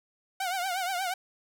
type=tone with vibrato; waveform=sawtooth; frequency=740 Hz; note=F#5; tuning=in tune; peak=-25 dBFS; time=0.4-1.14 s; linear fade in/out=5 ms; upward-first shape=triangle; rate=8.4 Hz; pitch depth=120 cents each way; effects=none